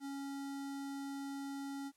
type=tone with notch filter; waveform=square; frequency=277.2 Hz; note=C#4; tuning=in tune; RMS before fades=-43 dBFS; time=0-1.92 s; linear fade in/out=50 ms; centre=2600 Hz; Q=1.9; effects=white hiss -75 dBFS RMS until 1.96 s + low-pass 12000 Hz 12 dB/octave